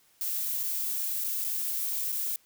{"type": "noise with dropouts", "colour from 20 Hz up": "violet", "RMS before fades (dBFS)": -31, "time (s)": [0.21, 2.36], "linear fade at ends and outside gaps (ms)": 1, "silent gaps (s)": [[0.631, 0.635], [1.24, 1.244], [1.442, 1.447], [2.121, 2.125]], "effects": ["white hiss -64 dBFS RMS until 2.45 s"]}